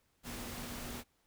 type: tone in noise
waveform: sine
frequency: 239.8 Hz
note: A#3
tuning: 49 cents sharp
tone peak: -48 dBFS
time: 0.23-1.04 s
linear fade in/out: 50 ms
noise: pink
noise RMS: -44 dBFS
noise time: 0.23-1.04 s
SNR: -7 dB
effects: pink hiss -75 dBFS RMS until 1.26 s